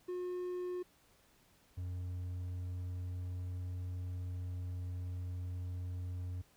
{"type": "tone pair in turn", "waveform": "triangle", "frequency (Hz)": [360.1, 90.03], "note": ["F#4", "F#2"], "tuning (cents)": [-47, -47], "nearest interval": "2 octaves", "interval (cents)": 2400, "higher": "first", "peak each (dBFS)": [-35, -36], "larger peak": "first", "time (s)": [[0.08, 0.83], [1.77, 6.42]], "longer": "second", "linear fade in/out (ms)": 10, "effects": ["pink hiss -68 dBFS RMS until 6.56 s"]}